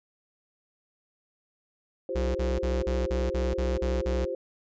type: chord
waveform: sine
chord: F suspended second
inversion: none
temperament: equal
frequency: 349.2 / 392 / 523.3 Hz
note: F4 / G4 / C5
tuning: 0 / 0 / 0 cents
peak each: -36 / -35 / -31 dBFS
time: 2.09-4.35 s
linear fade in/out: 2 ms
type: tone bursts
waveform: square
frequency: 63.6 Hz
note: C2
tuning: 48 cents flat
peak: -27 dBFS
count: 9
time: 2.15-4.254 s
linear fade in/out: 10 ms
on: 200 ms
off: 38 ms
effects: resampled to 16000 Hz